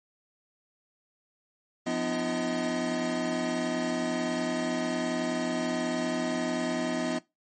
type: tone cluster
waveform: square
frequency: 175 / 249.9 / 300.8 / 339.5 / 633 Hz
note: F3 / B3 / D4 / F4 / D#5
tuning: +4 / +21 / +42 / -49 / +30 cents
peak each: -39 / -32 / -37 / -36 / -34 dBFS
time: 1.86-7.19 s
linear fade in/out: 10 ms
effects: noise-tail reverb RT60 0.2 s tail -20 dB re dry + MP3 32 kbps